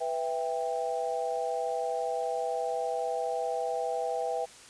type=chord; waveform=sine; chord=E minor; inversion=second; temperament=just; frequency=494.4 / 659.3 / 791.1 Hz; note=B4 / E5 / G5; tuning=+2 / 0 / +16 cents; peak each=-33 dBFS; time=0-4.46 s; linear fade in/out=20 ms; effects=white hiss -51 dBFS RMS until 4.69 s + resampled to 22050 Hz